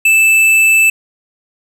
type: tone with tanh clipping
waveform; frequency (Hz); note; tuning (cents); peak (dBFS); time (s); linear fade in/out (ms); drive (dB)
sine; 2637; E7; 0; -8; 0.05-0.9; 5; 13
effects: none